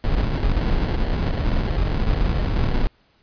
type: noise with sample-and-hold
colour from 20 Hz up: brown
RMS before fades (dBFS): -20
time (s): 0.04-2.87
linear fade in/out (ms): 0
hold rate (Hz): 1225
effects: pink hiss -60 dBFS RMS until 3.22 s + resampled to 11025 Hz